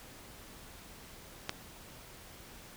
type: click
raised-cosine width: 0.2 ms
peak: -15 dBFS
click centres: 1.494 s
effects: pink hiss -52 dBFS RMS until 2.76 s